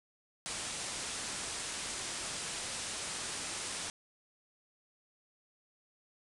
white low-pass noise, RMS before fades -40 dBFS, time 0.46-3.9 s, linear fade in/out 0 ms, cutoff 9900 Hz, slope 96 dB/octave, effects none

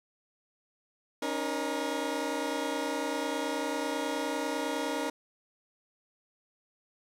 20% pulse tone cluster, 276.5 / 306.4 / 473.8 Hz, C#4 / D#4 / A#4, -4 / -27 / +28 cents, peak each -30 dBFS, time 1.22-5.1 s, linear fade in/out 5 ms, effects low-pass 11000 Hz 12 dB/octave + 10-bit

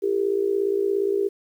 sine tone with amplitude modulation, 397.8 Hz, G4, 25 cents sharp, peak -16 dBFS, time 0.02-1.29 s, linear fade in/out 20 ms, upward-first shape sine, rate 57.2 Hz, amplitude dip 80%, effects 9-bit

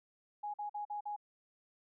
sine tone bursts, 830.6 Hz, G#5, in tune, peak -37 dBFS, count 5, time 0.43-1.164 s, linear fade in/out 10 ms, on 110 ms, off 46 ms, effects none

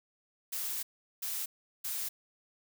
blue noise bursts at uneven times, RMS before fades -36 dBFS, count 3, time 0.52-0.83 / 1.22-1.46 / 1.84-2.09 s, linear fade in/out 10 ms, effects none

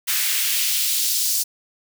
white noise with high-pass filter sweep, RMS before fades -21 dBFS, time 0.07-1.44 s, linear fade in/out 20 ms, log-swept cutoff 1800 to 5400 Hz, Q 1.3, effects none

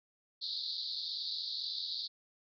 white band-pass noise, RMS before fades -39 dBFS, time 0.41-2.08 s, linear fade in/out 20 ms, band 3700 to 4700 Hz, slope 96 dB/octave, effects none

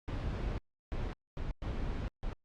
brown noise bursts at uneven times, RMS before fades -36 dBFS, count 5, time 0.08-0.58 / 0.92-1.13 / 1.37-1.51 / 1.62-2.08 / 2.23-2.33 s, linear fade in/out 0 ms, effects low-pass 4000 Hz 12 dB/octave + Opus 48 kbps

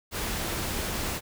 pink noise, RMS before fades -31 dBFS, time 0.11-1.21 s, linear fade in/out 50 ms, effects none

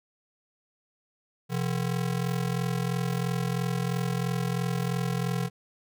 square ring-modulated tone, 149.8 Hz, D3, 35 cents sharp, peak -24 dBFS, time 1.49-5.5 s, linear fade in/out 50 ms, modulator 21.5 Hz, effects none

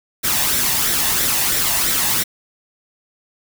white noise with flanger, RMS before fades -18 dBFS, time 0.23-2.24 s, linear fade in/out 20 ms, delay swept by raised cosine 0.52 to 1.14 ms, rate 3 Hz, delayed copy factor +0.5, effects none

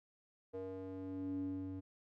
square tone with band-pass filter sweep, 94.5 Hz, F#2, 37 cents sharp, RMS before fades -43 dBFS, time 0.53-1.81 s, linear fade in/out 20 ms, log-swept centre 470 to 220 Hz, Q 4.4, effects none

